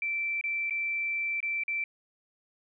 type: tone with dropouts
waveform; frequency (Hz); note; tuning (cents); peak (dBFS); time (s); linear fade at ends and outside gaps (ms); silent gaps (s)
sine; 2337; D7; -9; -28; 0.02-1.84; 2; 0.412-0.439 / 0.698-0.707 / 1.404-1.428 / 1.636-1.68
effects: none